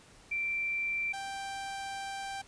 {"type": "tone pair in turn", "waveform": ["sine", "sawtooth"], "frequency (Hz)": [2349, 785.3], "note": ["D7", "G5"], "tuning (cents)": [0, 3], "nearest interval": "octave + perfect fifth", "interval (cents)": 1897, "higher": "first", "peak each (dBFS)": [-30, -33], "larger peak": "first", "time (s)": [[0.31, 1.13], [1.13, 2.42]], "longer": "second", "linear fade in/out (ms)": 10, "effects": ["pink hiss -57 dBFS RMS until 2.47 s", "resampled to 22050 Hz"]}